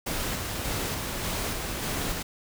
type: noise with tremolo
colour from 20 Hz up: pink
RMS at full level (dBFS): -30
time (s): 0.06-2.23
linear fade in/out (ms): 10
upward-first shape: square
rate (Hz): 1.7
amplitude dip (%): 25
effects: none